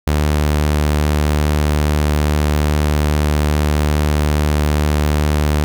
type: tone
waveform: sawtooth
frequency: 74.8 Hz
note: D2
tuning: 32 cents sharp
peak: -9 dBFS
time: 0.07-5.64 s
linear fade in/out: 0 ms
effects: none